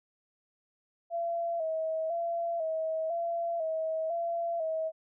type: tone with vibrato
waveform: sine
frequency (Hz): 659.3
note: E5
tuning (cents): 0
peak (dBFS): -29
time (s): 1.1-4.92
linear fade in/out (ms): 50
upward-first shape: square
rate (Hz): 1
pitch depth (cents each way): 51
effects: none